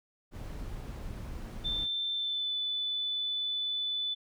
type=noise; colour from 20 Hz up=brown; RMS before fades=-40 dBFS; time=0.31-1.88 s; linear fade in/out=50 ms
type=tone with pitch glide; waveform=sine; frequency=3555 to 3492 Hz; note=A7 to A7; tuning=+17 to -14 cents; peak=-30 dBFS; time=1.64-4.15 s; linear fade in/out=20 ms; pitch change=-31 cents; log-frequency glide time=2.14-2.55 s
effects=none